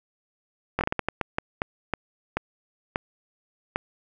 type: slowing click train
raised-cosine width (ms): 0.5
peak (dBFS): -9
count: 14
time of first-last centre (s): 0.79-3.759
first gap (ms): 20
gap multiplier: 1.36
effects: none